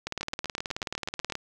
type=two click trains; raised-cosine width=0.2 ms; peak=-14 / -16 dBFS; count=25 / 10; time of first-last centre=0.07-1.353 / 0.21-1.322 s; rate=18.7 / 8.09 Hz; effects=none